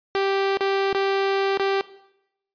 sawtooth tone with dropouts, 391.4 Hz, G4, 3 cents flat, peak -16 dBFS, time 0.15-1.81 s, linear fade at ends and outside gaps 0 ms, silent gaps 0.572-0.608 / 0.928-0.948 / 1.574-1.597 s, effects noise-tail reverb RT60 0.8 s tail -17 dB re dry + resampled to 11025 Hz

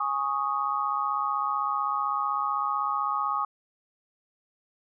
sine chord, Ab suspended fourth, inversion none, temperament equal, 830.6 / 1108.7 / 1244.5 Hz, Ab5 / Db6 / Eb6, 0 / 0 / 0 cents, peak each -32 / -29 / -28 dBFS, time 0-3.45 s, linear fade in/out 5 ms, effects none

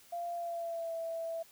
sine tone with pitch glide, 691 to 660.6 Hz, F5 to E5, -19 to +4 cents, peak -35 dBFS, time 0.12-1.43 s, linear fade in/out 10 ms, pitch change -77 cents, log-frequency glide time 0.35-0.93 s, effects white hiss -60 dBFS RMS until 1.51 s

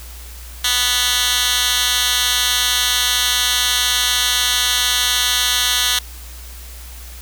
10% pulse tone with high-pass filter, 246.9 Hz, B3, in tune, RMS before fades -17 dBFS, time 0.64-5.99 s, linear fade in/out 5 ms, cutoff 2800 Hz, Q 1.5, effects added 60 Hz sine -33 dBFS peak until 7.21 s + white hiss -39 dBFS RMS until 7.21 s

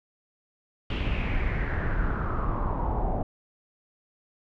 brown noise with low-pass filter sweep, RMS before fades -27 dBFS, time 0.9-3.23 s, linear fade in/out 2 ms, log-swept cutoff 3000 to 740 Hz, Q 4.8, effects none

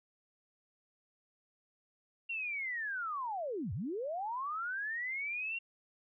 sine linear two-way sweep, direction down then up, 2772 to 79 to 2772 Hz, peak -35 dBFS, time 2.29-5.59 s, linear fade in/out 10 ms, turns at 3.73 s, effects none

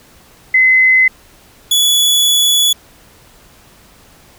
sine / sawtooth tone pair in turn, 2042 / 3413 Hz, C7 / G#7, -43 / +47 cents, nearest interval major sixth, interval 890 cents, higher second, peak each -6 dBFS, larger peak neither, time 0.54-1.08 / 1.71-2.73 s, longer second, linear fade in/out 5 ms, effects pink hiss -45 dBFS RMS until 4.38 s

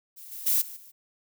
violet noise with level steps, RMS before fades -45 / -39 / -23 / -41 / -50 dBFS, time 0.16-0.92 s, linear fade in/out 20 ms, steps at 0.31 / 0.46 / 0.61 / 0.76 s, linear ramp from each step 10 ms, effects none

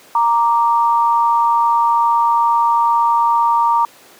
sine tone pair together, 932.4 / 1174.7 Hz, A#5 / D6, 0 / 0 cents, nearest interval major third, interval 400 cents, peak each -12 / -17 dBFS, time 0.15-3.85 s, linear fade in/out 2 ms, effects pink hiss -44 dBFS RMS until 4.19 s + high-pass 300 Hz 12 dB/octave

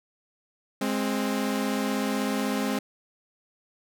sawtooth tone pair together, 207.7 / 263.8 Hz, G#3 / C4, 0 / +14 cents, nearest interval major third, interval 414 cents, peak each -24 dBFS, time 0.81-2.79 s, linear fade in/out 5 ms, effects none

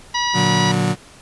harmonic tone, 968 Hz, B5, 35 cents flat, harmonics 1 / 2 / 3 / 4 / 5 / 6, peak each -21 / -24 / -26 / -27 / -28 / -29 dBFS, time 0.14-0.72 s, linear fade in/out 10 ms
35% pulse chord, Bb augmented, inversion none, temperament just, 116.54 / 145.68 / 182.1 Hz, Bb2 / D3 / F#3, 0 / -14 / -27 cents, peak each -21 / -20 / -17 dBFS, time 0.33-0.96 s, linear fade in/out 50 ms
effects pink hiss -44 dBFS RMS until 1.21 s + resampled to 24000 Hz

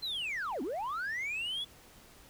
sine linear two-way sweep, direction down then up, 4186 to 232 to 3469 Hz, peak -31 dBFS, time 0.02-1.65 s, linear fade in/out 20 ms, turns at 0.62 s, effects tanh soft clip ceiling -32 dBFS + pink hiss -57 dBFS RMS until 2.29 s

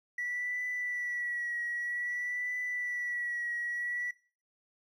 triangle tone with vibrato, 1948 Hz, B6, 24 cents flat, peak -29 dBFS, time 0.18-4.11 s, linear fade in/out 5 ms, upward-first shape triangle, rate 0.52 Hz, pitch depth 37 cents each way, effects noise-tail reverb RT60 0.4 s tail -23 dB re dry + tanh soft clip ceiling -29 dBFS

